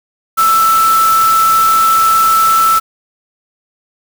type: tone in noise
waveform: sine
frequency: 1322 Hz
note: E6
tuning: 5 cents sharp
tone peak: -7 dBFS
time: 0.37-2.8 s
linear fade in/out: 20 ms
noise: white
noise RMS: -20 dBFS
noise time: 0.37-2.8 s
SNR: +10 dB
effects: none